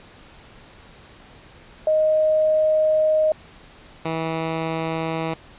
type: tone pair in turn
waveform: sine / 10% pulse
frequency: 622.3 / 162.09 Hz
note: D#5 / E3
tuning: 0 / -29 cents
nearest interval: octave + major seventh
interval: 2329 cents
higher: first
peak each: -15 dBFS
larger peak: neither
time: 1.87-3.32 / 4.05-5.34 s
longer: first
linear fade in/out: 2 ms
effects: pink hiss -47 dBFS RMS until 5.58 s + resampled to 8000 Hz